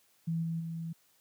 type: tone with level steps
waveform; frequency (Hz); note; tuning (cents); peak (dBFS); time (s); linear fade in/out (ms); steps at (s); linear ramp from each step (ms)
sine; 164.81; E3; 0; -29 / -31 / -35; 0.27-0.93; 10; 0.42 / 0.59; 20
effects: white hiss -68 dBFS RMS until 1.2 s + high-pass 80 Hz 12 dB/octave